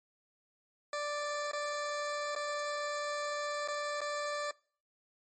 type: tone with dropouts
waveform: 20% pulse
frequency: 587.3 Hz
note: D5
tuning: in tune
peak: -29 dBFS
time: 0.93-4.51 s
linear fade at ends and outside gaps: 2 ms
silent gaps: 1.514-1.532 / 2.351-2.361 / 3.677-3.684 / 4.007-4.015 s
effects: noise-tail reverb RT60 0.5 s tail -25 dB re dry + MP3 32 kbps